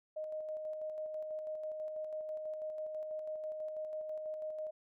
sine tone with tremolo, 620 Hz, D#5, 6 cents flat, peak -37 dBFS, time 0.16-4.71 s, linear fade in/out 10 ms, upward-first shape square, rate 6.1 Hz, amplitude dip 30%, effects none

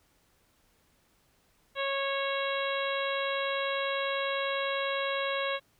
harmonic tone, 550 Hz, C#5, 14 cents flat, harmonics 1 / 2 / 3 / 4 / 5 / 6 / 7, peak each -32 / -35 / -37 / -38 / -39 / -40 / -40 dBFS, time 1.75-5.6 s, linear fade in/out 50 ms, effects pink hiss -68 dBFS RMS until 5.79 s

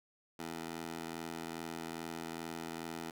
15% pulse tone with high-pass filter, 82.41 Hz, E2, in tune, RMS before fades -43 dBFS, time 0.39-3.11 s, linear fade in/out 5 ms, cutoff 300 Hz, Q 0.82, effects none

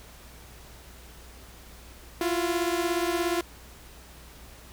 sawtooth beating tone pair, 338.9 / 355.9 Hz, E4 / F4, +48 / +33 cents, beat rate 17 Hz, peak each -23 / -25 dBFS, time 2.21-3.41 s, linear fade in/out 2 ms, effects added 60 Hz sine -49 dBFS peak until 4.72 s + pink hiss -50 dBFS RMS until 4.72 s

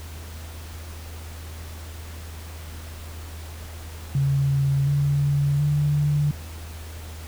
sine tone with pitch steps, 138 / 142.29 / 146.71 Hz, C#3 / C#3 / D3, -7 / +46 / -1 cents, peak -18 dBFS, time 4.15-6.31 s, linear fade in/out 2 ms, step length 720 ms, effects added 80 Hz sine -35 dBFS peak until 7.27 s + pink hiss -43 dBFS RMS until 7.27 s

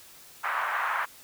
white band-pass noise, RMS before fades -29 dBFS, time 0.43-1.06 s, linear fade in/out 20 ms, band 890 to 1600 Hz, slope 24 dB/octave, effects white hiss -51 dBFS RMS until 1.23 s

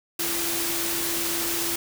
sine tone in noise, 338.1 Hz, E4, 44 cents sharp, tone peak -33 dBFS, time 0.19-1.76 s, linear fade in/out 5 ms, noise white, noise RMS -27 dBFS, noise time 0.19-1.76 s, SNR -9 dB, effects none

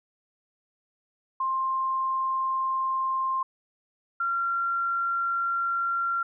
sine tone pair in turn, 1055 / 1374.4 Hz, C6 / F6, +14 / -28 cents, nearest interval perfect fourth, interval 458 cents, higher second, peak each -24 dBFS, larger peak neither, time 1.4-3.43 / 4.2-6.23 s, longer neither, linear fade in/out 5 ms, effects none

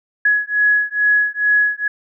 sine beating tone pair, 1680 / 1682.3 Hz, G#6 / G#6, +19 / +22 cents, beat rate 2.3 Hz, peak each -16 dBFS, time 0.25-1.88 s, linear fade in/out 5 ms, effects none

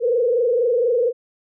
sine tone with frequency modulation, 481.4 Hz, B4, 44 cents flat, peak -15 dBFS, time 0-1.13 s, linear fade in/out 50 ms, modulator 24.2 Hz, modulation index 1.3, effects none

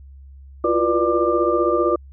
sine tone cluster, 341.1 / 356.5 / 486.1 / 591 / 1190 Hz, F4 / F4 / B4 / D5 / D6, -41 / +36 / -28 / +11 / +22 cents, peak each -22 dBFS, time 0.64-1.96 s, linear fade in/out 5 ms, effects added 68 Hz sine -39 dBFS peak until 2.12 s

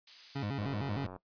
violet noise, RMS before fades -39 dBFS, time 0.07-0.46 s, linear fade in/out 5 ms
25% pulse tone with vibrato, 119.5 Hz, A#2, 43 cents sharp, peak -30 dBFS, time 0.35-1.07 s, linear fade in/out 10 ms, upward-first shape square, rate 6.5 Hz, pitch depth 260 cents each way
click train, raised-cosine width 1 ms, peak -31 dBFS, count 52, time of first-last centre 0.61-1.163 s, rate 92.3 Hz
effects noise-tail reverb RT60 0.1 s tail -19 dB re dry + resampled to 11025 Hz

